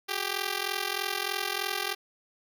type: ring-modulated tone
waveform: 5% pulse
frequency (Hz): 394.4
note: G4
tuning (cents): +11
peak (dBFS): -15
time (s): 0.08-1.95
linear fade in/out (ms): 20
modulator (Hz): 21.6
effects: none